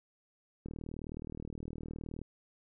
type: click train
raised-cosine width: 3 ms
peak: -29 dBFS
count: 62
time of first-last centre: 0.66-2.216 s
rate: 39.2 Hz
effects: none